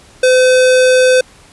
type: tone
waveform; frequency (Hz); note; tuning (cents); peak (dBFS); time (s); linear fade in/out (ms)
square; 510; C5; -44; -7; 0.23-1.21; 5
effects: pink hiss -43 dBFS RMS until 1.52 s + resampled to 24000 Hz